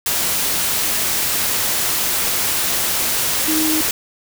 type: tone in noise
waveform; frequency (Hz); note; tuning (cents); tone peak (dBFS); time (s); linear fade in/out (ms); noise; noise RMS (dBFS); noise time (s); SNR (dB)
sine; 313.1; D#4; +11; -18; 3.48-3.81; 2; white; -19; 0.06-3.91; -2
effects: none